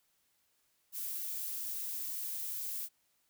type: noise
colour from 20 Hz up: violet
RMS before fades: -39 dBFS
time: 0.92-2.89 s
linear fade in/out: 50 ms
effects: white hiss -75 dBFS RMS until 3.29 s